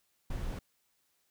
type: noise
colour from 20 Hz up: brown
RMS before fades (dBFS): -36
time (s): 0.3-0.59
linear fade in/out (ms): 5
effects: white hiss -75 dBFS RMS until 1.3 s